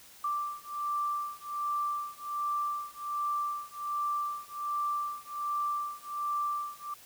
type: beating tone pair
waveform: sine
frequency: 1174.7 / 1176 Hz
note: D6 / D6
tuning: 0 / +2 cents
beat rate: 1.3 Hz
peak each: -34 / -34 dBFS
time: 0.24-6.94 s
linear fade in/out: 5 ms
effects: white hiss -54 dBFS RMS until 7.05 s